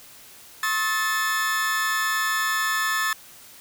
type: tone cluster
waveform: 40% pulse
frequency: 1074 / 1283 / 1754 Hz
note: C6 / E6 / A6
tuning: +45 / -47 / -6 cents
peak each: -29 / -27 / -23 dBFS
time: 0.63-3.13 s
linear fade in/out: 2 ms
effects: white hiss -47 dBFS RMS until 3.6 s